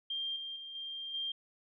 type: tone with level steps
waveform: sine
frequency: 3188 Hz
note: G7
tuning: 28 cents sharp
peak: -34 / -39 / -43 / -39 / -34 dBFS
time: 0.1-1.32 s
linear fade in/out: 5 ms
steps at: 0.36 / 0.56 / 0.75 / 1.14 s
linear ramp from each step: 2 ms
effects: none